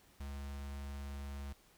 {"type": "tone with notch filter", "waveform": "square", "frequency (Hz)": 70, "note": "C#2", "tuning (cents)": 18, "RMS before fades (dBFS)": -44, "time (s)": [0.2, 1.53], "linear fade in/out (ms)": 5, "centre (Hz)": 410, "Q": 1.5, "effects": ["pink hiss -66 dBFS RMS until 1.77 s"]}